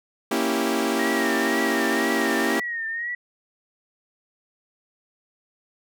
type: chord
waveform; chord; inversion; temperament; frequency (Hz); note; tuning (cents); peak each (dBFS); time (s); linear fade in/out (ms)
sawtooth; A# diminished seventh; none; equal; 233.1 / 277.2 / 329.6 / 392; A#3 / C#4 / E4 / G4; 0 / 0 / 0 / 0; -23; 0.31-2.6; 5
type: tone with vibrato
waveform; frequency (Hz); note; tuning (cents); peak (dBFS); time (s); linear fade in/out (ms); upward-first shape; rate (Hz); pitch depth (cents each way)
sine; 1864.7; A#6; 0; -26; 0.99-3.15; 5; triangle; 2; 80
effects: none